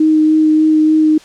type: tone with vibrato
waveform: sine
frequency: 311.1 Hz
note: D#4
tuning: in tune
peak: -7 dBFS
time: 0-1.18 s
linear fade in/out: 5 ms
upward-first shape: sine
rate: 3.4 Hz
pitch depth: 11 cents each way
effects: white hiss -41 dBFS RMS until 1.24 s + low-pass 6000 Hz 12 dB/octave